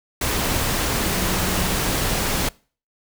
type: tone in noise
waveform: sine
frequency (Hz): 184.5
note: F#3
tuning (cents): -5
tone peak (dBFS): -28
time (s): 1.05-1.75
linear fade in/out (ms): 5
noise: pink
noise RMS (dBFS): -22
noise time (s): 0.21-2.49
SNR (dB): -9
effects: noise-tail reverb RT60 0.4 s tail -24 dB re dry